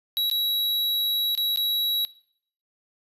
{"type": "tone with dropouts", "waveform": "square", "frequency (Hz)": 3883, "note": "B7", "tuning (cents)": -30, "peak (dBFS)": -22, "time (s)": [0.17, 2.05], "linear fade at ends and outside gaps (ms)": 0, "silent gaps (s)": [[0.299, 0.313], [1.351, 1.376], [1.56, 1.573]], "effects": ["noise-tail reverb RT60 0.6 s tail -20 dB re dry", "resampled to 32000 Hz"]}